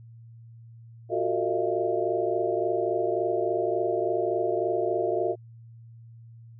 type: tone cluster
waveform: sine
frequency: 355 / 378.5 / 452.2 / 619 / 681 Hz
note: F4 / F#4 / A4 / D#5 / F5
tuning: +28 / +39 / +47 / -9 / -44 cents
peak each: -30 dBFS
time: 1.09-5.36 s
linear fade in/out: 50 ms
effects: added 115 Hz sine -45 dBFS peak until 6.59 s